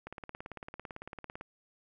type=click train; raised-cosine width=0.5 ms; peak=-27 dBFS; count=25; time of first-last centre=0.07-1.411 s; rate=17.9 Hz; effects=none